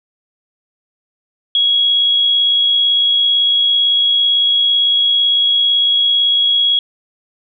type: tone with amplitude modulation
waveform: sine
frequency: 3322 Hz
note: G#7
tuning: in tune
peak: -9 dBFS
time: 1.55-6.79 s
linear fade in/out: 2 ms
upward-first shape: sine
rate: 57.9 Hz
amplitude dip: 25%
effects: none